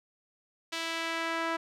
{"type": "tone with band-pass filter sweep", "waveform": "sawtooth", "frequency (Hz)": 329.6, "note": "E4", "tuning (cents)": 0, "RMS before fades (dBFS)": -33, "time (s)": [0.72, 1.57], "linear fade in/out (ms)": 10, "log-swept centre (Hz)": [3500, 1300], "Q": 1, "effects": []}